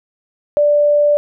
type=tone; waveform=sine; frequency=587.3 Hz; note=D5; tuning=in tune; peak=-9 dBFS; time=0.57-1.17 s; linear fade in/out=0 ms; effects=none